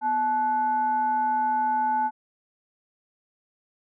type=tone with frequency modulation; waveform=sine; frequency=866 Hz; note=A5; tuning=28 cents flat; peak=-21 dBFS; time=0.01-2.11 s; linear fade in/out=50 ms; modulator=618 Hz; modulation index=0.35; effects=none